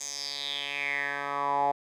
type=tone with band-pass filter sweep; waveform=10% pulse; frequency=141.9 Hz; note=C#3; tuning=41 cents sharp; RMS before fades=-31 dBFS; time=0-1.72 s; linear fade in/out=10 ms; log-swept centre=6800 to 760 Hz; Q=5.7; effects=none